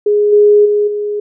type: tone with level steps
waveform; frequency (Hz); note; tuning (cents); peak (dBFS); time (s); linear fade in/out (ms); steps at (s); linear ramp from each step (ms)
sine; 415.3; G#4; 0; -8 / -4 / -9 / -15; 0.06-1.2; 5; 0.32 / 0.65 / 0.87; 10
effects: none